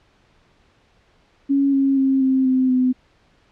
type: tone with pitch steps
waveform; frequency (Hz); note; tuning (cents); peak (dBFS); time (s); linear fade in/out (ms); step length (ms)
sine; 277.4 / 272.6 / 268 / 263.3 / 258.8 / 254.4; C#4 / C#4 / C4 / C4 / C4 / C4; +1 / -29 / +42 / +11 / -19 / -48; -14; 1.49-2.93; 20; 240
effects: pink hiss -58 dBFS RMS until 3.51 s + low-pass 4000 Hz 12 dB/octave